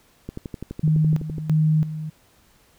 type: click train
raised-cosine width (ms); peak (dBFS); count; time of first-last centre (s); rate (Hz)
3; -18; 14; 0.29-1.382; 11.9
type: tone with tremolo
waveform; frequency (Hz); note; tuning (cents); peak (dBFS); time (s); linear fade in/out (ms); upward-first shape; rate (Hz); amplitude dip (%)
sine; 155.56; D#3; 0; -15; 0.83-2.1; 10; square; 1.5; 75
effects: pink hiss -58 dBFS RMS until 2.78 s